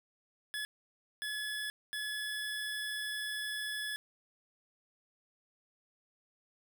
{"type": "tone bursts at uneven times", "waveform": "25% pulse", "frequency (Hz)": 1707, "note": "G#6", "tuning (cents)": 47, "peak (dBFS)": -32, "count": 3, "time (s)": [[0.54, 0.65], [1.22, 1.7], [1.93, 3.96]], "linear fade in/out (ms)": 0, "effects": []}